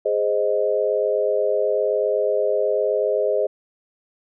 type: chord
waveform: sine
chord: Ab major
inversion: none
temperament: equal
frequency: 415.3 / 523.3 / 622.3 Hz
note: Ab4 / C5 / Eb5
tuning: 0 / 0 / 0 cents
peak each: -22 dBFS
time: 0.05-3.47 s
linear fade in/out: 10 ms
effects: none